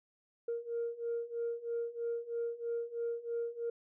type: beating tone pair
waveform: sine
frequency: 466.2 / 469.3 Hz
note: A#4 / A#4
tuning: 0 / +12 cents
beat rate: 3.1 Hz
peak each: -38 / -36 dBFS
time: 0.48-3.7 s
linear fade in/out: 5 ms
effects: tanh soft clip ceiling -29 dBFS